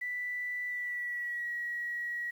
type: tone with pitch glide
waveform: sine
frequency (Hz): 1975.5 to 1913.7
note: B6 to A#6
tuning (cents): 0 to +45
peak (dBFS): -33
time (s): 0.01-2.31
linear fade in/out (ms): 10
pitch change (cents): -55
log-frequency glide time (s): 0.68-1.48
effects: 10-bit